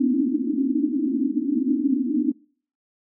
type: band-pass noise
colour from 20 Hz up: white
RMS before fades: -22 dBFS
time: 0-2.32 s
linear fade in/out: 10 ms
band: 240 to 310 Hz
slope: 96 dB/octave
effects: noise-tail reverb RT60 0.5 s tail -25 dB re dry